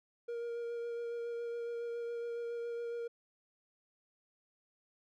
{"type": "tone with vibrato", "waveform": "triangle", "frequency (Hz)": 470.2, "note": "A#4", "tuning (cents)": 15, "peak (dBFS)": -35, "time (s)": [0.28, 3.08], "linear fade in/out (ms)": 10, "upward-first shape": "sine", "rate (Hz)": 7.2, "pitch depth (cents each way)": 13, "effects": []}